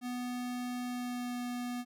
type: tone with pitch glide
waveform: square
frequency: 246.9 to 244.8 Hz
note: B3 to B3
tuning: 0 to -15 cents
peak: -36 dBFS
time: 0.01-1.85 s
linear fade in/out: 50 ms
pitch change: -15 cents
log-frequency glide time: 0.85-1.4 s
effects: none